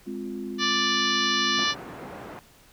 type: chord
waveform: sine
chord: F minor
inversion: first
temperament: equal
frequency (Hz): 207.7 / 261.6 / 349.2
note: Ab3 / C4 / F4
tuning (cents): 0 / 0 / 0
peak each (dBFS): -35 / -35 / -35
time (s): 0.06-1.65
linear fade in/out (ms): 20
type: harmonic tone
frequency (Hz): 587.3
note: D5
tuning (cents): 0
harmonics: 2 / 3 / 4 / 5 / 6 / 7 / 8 / 9 / 10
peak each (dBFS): -28 / -28 / -34 / -29 / -30 / -30 / -37 / -34 / -36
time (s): 0.58-1.75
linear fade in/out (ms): 50
type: band-pass noise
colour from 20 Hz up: pink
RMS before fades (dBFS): -40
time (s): 1.58-2.39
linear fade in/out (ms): 0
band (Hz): 160 to 1400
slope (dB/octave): 12
effects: pink hiss -55 dBFS RMS until 2.72 s